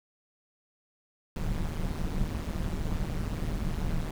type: noise with amplitude modulation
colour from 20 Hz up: brown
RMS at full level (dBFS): -27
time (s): 1.36-4.11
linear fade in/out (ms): 2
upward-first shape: sine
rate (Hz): 156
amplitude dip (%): 85
effects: none

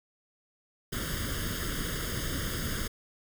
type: noise with comb filter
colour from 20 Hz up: pink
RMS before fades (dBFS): -33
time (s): 0.92-2.88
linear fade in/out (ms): 10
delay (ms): 0.6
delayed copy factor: +0.9
effects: none

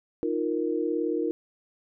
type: chord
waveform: sine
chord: Eb suspended second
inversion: none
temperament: equal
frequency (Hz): 311.1 / 349.2 / 466.2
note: Eb4 / F4 / Bb4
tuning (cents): 0 / 0 / 0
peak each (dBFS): -29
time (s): 0.23-1.31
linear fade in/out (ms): 0
effects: none

